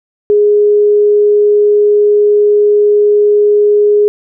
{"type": "tone", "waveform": "sine", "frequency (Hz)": 415.3, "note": "G#4", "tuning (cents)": 0, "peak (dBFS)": -5, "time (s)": [0.3, 4.08], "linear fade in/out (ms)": 0, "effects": []}